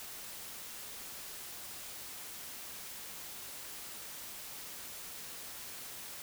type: silence
effects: white hiss -46 dBFS RMS until 6.22 s